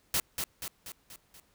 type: noise with echo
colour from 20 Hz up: white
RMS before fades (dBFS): -28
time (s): 0.14-0.2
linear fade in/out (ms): 2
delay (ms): 240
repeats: 5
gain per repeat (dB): -5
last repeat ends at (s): 1.4
effects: pink hiss -68 dBFS RMS until 1.54 s